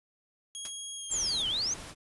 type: tone with pitch glide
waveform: 5% pulse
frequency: 3288 to 3232 Hz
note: G#7 to G#7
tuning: -18 to -48 cents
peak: -29 dBFS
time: 0.55-1.42 s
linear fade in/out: 0 ms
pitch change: -30 cents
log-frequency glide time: 0.96-1.07 s
type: noise with exponential decay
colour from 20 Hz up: white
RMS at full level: -35 dBFS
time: 0.65-0.73 s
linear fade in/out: 2 ms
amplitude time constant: 16 ms
type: noise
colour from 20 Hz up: pink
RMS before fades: -44 dBFS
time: 1.09-1.95 s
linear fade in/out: 50 ms
type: exponential two-way sweep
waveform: sine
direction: down then up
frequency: 7720 to 2960 to 6550 Hz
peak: -28 dBFS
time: 1.11-1.74 s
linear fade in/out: 5 ms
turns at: 1.48 s
effects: resampled to 24000 Hz